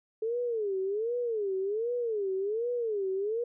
sine tone with vibrato, 430.2 Hz, A4, 39 cents flat, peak -28 dBFS, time 0.22-3.44 s, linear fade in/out 5 ms, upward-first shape sine, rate 1.3 Hz, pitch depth 220 cents each way, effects none

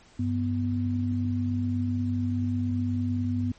sine tone pair together, 98 / 246.9 Hz, G2 / B3, 0 / 0 cents, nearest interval octave + major third, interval 1600 cents, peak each -27 dBFS, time 0.19-3.52 s, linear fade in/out 5 ms, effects pink hiss -56 dBFS RMS until 3.58 s + MP3 32 kbps

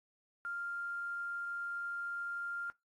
sine tone with quantisation, 1396 Hz, F6, 1 cent flat, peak -37 dBFS, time 0.45-2.7 s, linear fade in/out 0 ms, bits 11, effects noise-tail reverb RT60 0.2 s tail -22 dB re dry + AAC 32 kbps

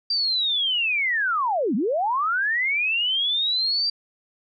sine linear two-way sweep, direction down then up, 4733 to 185.1 to 4733 Hz, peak -20 dBFS, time 0.1-3.9 s, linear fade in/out 5 ms, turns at 1.75 s, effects none

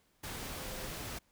sine tone in noise, 518 Hz, C5, 17 cents flat, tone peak -50 dBFS, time 0.57-0.88 s, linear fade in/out 10 ms, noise pink, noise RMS -42 dBFS, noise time 0.23-1.19 s, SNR -11 dB, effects pink hiss -72 dBFS RMS until 1.31 s

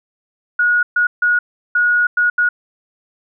sine tone bursts at uneven times, 1450 Hz, F#6, 35 cents flat, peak -11 dBFS, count 6, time 0.59-0.83 / 0.96-1.07 / 1.22-1.39 / 1.75-2.07 / 2.17-2.3 / 2.38-2.49 s, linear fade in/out 5 ms, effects none

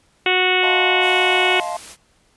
harmonic tone, 367.8 Hz, F#4, 10 cents flat, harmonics 1 / 2 / 3 / 4 / 5 / 6 / 7 / 8 / 9 / 10, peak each -21 / -23 / -29 / -25 / -28 / -20 / -22 / -22 / -30 / -33 dBFS, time 0.26-1.6 s, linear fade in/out 2 ms
triangle chord, F dominant seventh, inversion third, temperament just, 628.6 / 698.5 / 873.1 / 1047.7 Hz, Eb5 / F5 / A5 / C6, +18 / 0 / -14 / +2 cents, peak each -28 / -24 / -27 / -29 dBFS, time 0.63-1.77 s, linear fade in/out 2 ms
white noise, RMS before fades -37 dBFS, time 1-1.97 s, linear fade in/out 50 ms
effects pink hiss -59 dBFS RMS until 2.36 s + resampled to 24000 Hz

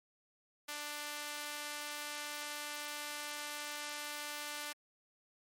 sawtooth tone with high-pass filter, 295 Hz, D4, 8 cents sharp, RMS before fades -43 dBFS, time 0.68-4.73 s, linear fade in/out 10 ms, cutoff 1200 Hz, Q 0.53, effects MP3 64 kbps

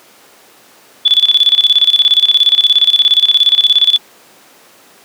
sine tone with tremolo, 3449 Hz, A7, 35 cents flat, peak -4 dBFS, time 1.05-3.98 s, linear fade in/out 10 ms, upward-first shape square, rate 17 Hz, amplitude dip 80%, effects pink hiss -43 dBFS RMS until 5.04 s + high-pass 300 Hz 12 dB/octave

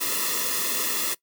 white noise with comb filter, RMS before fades -26 dBFS, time 0-1.15 s, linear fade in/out 20 ms, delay 1.3 ms, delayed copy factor -1, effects noise-tail reverb RT60 0.1 s tail -21 dB re dry + high-pass 200 Hz 12 dB/octave

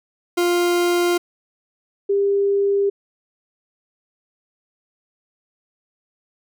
40% pulse / sine tone pair in turn, 350.2 / 399.4 Hz, F4 / G4, +5 / +32 cents, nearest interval major second, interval 227 cents, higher second, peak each -15 dBFS, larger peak neither, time 0.37-1.18 / 2.09-2.9 s, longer neither, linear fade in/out 10 ms, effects none

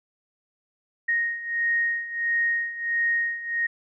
sine beating tone pair, 1864.7 / 1866.2 Hz, A#6 / A#6, 0 / +1 cents, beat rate 1.5 Hz, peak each -28 / -24 dBFS, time 1.08-3.67 s, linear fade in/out 10 ms, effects none

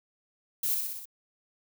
violet noise with echo, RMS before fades -29 dBFS, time 0.63-0.75 s, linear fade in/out 5 ms, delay 61 ms, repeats 5, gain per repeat -3 dB, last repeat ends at 1.055 s, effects none

